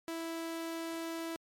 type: tone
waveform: sawtooth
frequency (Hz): 329.6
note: E4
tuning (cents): 0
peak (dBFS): -33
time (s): 0.08-1.36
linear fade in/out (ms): 0
effects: MP3 64 kbps